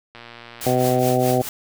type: click train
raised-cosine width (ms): 0.3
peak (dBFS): -23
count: 100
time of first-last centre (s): 0.15-0.989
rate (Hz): 118
type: noise with tremolo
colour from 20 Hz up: white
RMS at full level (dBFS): -28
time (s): 0.61-1.49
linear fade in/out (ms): 2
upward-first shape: triangle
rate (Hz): 4.8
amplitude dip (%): 90
type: harmonic tone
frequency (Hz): 126.5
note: B2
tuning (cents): +42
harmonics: 1 / 2 / 3 / 4 / 5 / 6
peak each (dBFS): -23 / -23 / -23 / -23 / -23 / -23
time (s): 0.66-1.42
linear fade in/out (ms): 5
effects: none